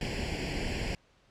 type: noise with comb filter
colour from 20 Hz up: pink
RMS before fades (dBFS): -33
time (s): 0.01-0.95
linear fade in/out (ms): 2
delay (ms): 0.4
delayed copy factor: +0.85
effects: pink hiss -65 dBFS RMS until 1.3 s + low-pass 5000 Hz 12 dB/octave